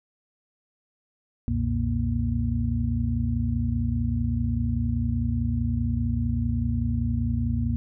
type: tone cluster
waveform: sine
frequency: 65.1 / 90 / 120.7 / 235.1 Hz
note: C2 / F#2 / B2 / A#3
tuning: -8 / -47 / -39 / +15 cents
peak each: -28 dBFS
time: 1.48-7.76 s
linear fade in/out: 0 ms
effects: none